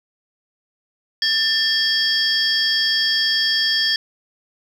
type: tone cluster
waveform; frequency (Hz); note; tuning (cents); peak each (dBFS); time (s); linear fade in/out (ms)
sine; 1780 / 3275 / 4678 / 5280; A6 / G#7 / D8 / E8; +20 / -25 / -8 / +2; -21; 1.22-3.96; 2
effects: tanh soft clip ceiling -8 dBFS + 8-bit